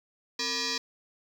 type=tone with frequency modulation; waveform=sine; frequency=263.9 Hz; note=C4; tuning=15 cents sharp; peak=-27 dBFS; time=0.39-0.78 s; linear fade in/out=5 ms; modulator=721 Hz; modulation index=7.9; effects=tanh soft clip ceiling -24 dBFS + 9-bit